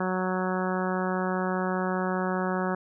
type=harmonic tone; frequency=185 Hz; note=F#3; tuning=in tune; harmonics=1 / 2 / 3 / 4 / 5 / 6 / 7 / 8 / 9; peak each=-29 / -32 / -34 / -35 / -36 / -37 / -37 / -38 / -39 dBFS; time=0-2.75 s; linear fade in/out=5 ms; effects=none